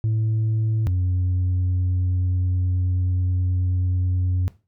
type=tone pair in turn; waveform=sine; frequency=110 / 90.94 Hz; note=A2 / F#2; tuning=0 / -29 cents; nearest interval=minor third; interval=329 cents; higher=first; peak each=-16 dBFS; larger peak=neither; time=0.04-0.87 / 0.87-4.48 s; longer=second; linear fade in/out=0 ms; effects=noise-tail reverb RT60 0.3 s tail -19 dB re dry + tanh soft clip ceiling -17 dBFS